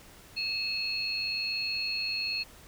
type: tone cluster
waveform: sine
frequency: 2552 / 2653 / 4316 Hz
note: D#7 / E7 / C#8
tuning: +43 / +10 / -47 cents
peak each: -36 / -37 / -31 dBFS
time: 0.36-2.44 s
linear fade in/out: 20 ms
effects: pink hiss -53 dBFS RMS until 2.67 s